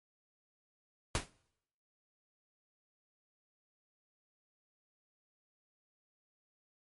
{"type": "noise with exponential decay", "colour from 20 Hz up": "pink", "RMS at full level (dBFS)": -29, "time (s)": [1.15, 1.3], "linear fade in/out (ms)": 1, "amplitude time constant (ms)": 32, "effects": ["noise-tail reverb RT60 0.8 s tail -24 dB re dry", "MP3 48 kbps"]}